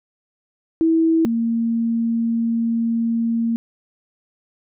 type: tone pair in turn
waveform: sine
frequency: 325.6 / 230.2 Hz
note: E4 / A#3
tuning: -21 / -22 cents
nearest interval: tritone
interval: 601 cents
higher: first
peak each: -13 / -17 dBFS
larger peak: first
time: 0.81-1.25 / 1.25-3.56 s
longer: second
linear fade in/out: 0 ms
effects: none